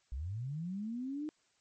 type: linear sweep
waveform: sine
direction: up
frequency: 56.8 to 311.1 Hz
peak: -36 dBFS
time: 0.12-1.29 s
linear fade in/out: 0 ms
effects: white hiss -73 dBFS RMS until 1.6 s + MP3 32 kbps